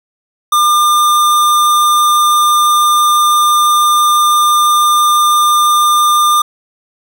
square tone, 1201 Hz, D6, 38 cents sharp, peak -8 dBFS, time 0.52-6.42 s, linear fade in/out 5 ms, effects none

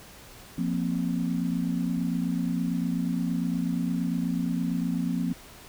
sine chord, F suspended fourth, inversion none, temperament equal, 174.61 / 233.1 / 261.6 Hz, F3 / Bb3 / C4, 0 / 0 / 0 cents, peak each -28 / -30 / -30 dBFS, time 0.58-5.33 s, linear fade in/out 5 ms, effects pink hiss -48 dBFS RMS until 5.68 s

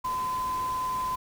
sine tone in noise, 1020 Hz, C6, 44 cents flat, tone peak -27 dBFS, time 0.04-1.16 s, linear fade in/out 10 ms, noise pink, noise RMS -42 dBFS, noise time 0.04-1.16 s, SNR +12 dB, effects none

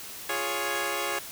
10% pulse chord, Db major, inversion first, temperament equal, 349.2 / 415.3 / 554.4 Hz, F4 / Ab4 / Db5, 0 / 0 / 0 cents, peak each -26 / -24 / -23 dBFS, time 0.29-1.19 s, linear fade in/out 5 ms, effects white hiss -41 dBFS RMS until 1.31 s

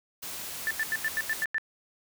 white noise, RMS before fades -38 dBFS, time 0.22-1.45 s, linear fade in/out 10 ms
sine tone bursts, 1769 Hz, A6, 9 cents sharp, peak -25 dBFS, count 8, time 0.67-1.582 s, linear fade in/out 0 ms, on 37 ms, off 88 ms
effects none

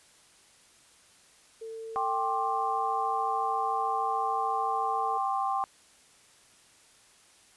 sine tone, 448.4 Hz, A4, 33 cents sharp, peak -37 dBFS, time 1.61-5.18 s, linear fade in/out 10 ms
sine chord, G suspended fourth, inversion none, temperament equal with one note detuned, 784 / 1061.1 / 1174.7 Hz, G5 / C6 / D6, 0 / +24 / 0 cents, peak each -29 / -31 / -34 dBFS, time 1.96-5.64 s, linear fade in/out 0 ms
effects white hiss -59 dBFS RMS until 7.56 s + resampled to 24000 Hz

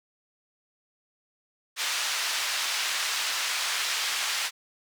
white band-pass noise, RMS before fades -29 dBFS, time 1.76-4.51 s, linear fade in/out 50 ms, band 1100 to 5100 Hz, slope 12 dB/octave, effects none

